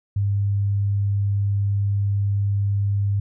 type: tone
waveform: sine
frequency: 100.5 Hz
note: G2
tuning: 44 cents sharp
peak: -18 dBFS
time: 0.16-3.2 s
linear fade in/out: 5 ms
effects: none